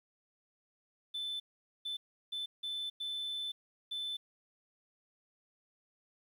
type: tone bursts at uneven times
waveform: sine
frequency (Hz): 3520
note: A7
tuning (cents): 0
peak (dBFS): -34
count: 6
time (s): 1.14-1.4 / 1.85-1.97 / 2.32-2.46 / 2.63-2.9 / 3-3.52 / 3.91-4.17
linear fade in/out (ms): 10
effects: tanh soft clip ceiling -34 dBFS + 11-bit